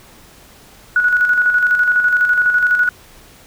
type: tone with tremolo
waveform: sine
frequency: 1465 Hz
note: F#6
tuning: 18 cents flat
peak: -9 dBFS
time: 0.96-2.89 s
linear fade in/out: 2 ms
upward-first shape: square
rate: 12 Hz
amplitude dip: 45%
effects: pink hiss -44 dBFS RMS until 3.46 s